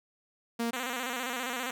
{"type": "tone", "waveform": "sawtooth", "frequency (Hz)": 233.1, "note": "A#3", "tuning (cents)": 0, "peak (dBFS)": -25, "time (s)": [0.59, 0.71], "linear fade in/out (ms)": 10}
{"type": "tone with vibrato", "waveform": "5% pulse", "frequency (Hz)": 249.7, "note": "B3", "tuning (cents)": 19, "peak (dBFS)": -21, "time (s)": [0.73, 1.71], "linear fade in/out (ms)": 5, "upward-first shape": "square", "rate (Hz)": 15, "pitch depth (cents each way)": 74}
{"effects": []}